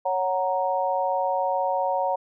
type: chord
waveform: sine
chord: F# major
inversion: second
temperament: equal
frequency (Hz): 554.4 / 740 / 932.3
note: C#5 / F#5 / A#5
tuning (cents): 0 / 0 / 0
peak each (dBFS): -26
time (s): 0.05-2.16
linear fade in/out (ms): 10
effects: none